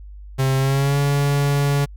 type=tone with pitch glide; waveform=45% pulse; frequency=133.3 to 142.04 Hz; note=C3 to C#3; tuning=+33 to +43 cents; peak=-16 dBFS; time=0.38-1.86 s; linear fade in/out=20 ms; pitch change=+110 cents; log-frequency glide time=0.57-0.98 s; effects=added 50 Hz sine -35 dBFS peak until 1.96 s